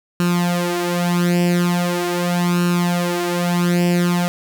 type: tone with flanger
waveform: sawtooth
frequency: 175.4 Hz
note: F3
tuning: 8 cents sharp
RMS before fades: -18 dBFS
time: 0.2-4.28 s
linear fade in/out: 0 ms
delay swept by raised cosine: 0.72 to 5.32 ms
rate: 0.41 Hz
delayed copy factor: +0.75
effects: none